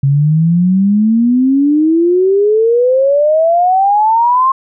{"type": "exponential sweep", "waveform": "sine", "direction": "up", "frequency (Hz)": [135.5, 1075], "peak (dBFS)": -7, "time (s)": [0.03, 4.52], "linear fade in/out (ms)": 5, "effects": []}